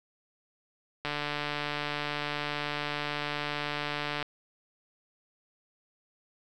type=click train; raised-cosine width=0.3 ms; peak=-16 dBFS; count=468; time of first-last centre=1.05-4.227 s; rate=147 Hz; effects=none